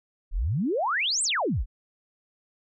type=exponential two-way sweep; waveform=sine; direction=up then down; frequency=30.87 to 8870 to 30.87 Hz; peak=-23 dBFS; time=0.31-1.66 s; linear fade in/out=50 ms; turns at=1.23 s; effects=none